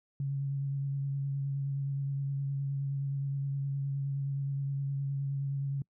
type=tone with vibrato; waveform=sine; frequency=138.59 Hz; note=C#3; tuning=in tune; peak=-30 dBFS; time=0.2-5.82 s; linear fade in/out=2 ms; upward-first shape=sine; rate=9.6 Hz; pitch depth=17 cents each way; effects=noise-tail reverb RT60 0.1 s tail -26 dB re dry